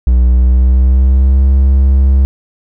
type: tone with pitch glide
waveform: triangle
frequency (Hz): 61.5 to 67.07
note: B1 to C2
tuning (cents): -7 to +43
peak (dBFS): -3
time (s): 0.07-2.25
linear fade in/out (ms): 0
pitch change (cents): +150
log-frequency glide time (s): 0.25-1.46
effects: none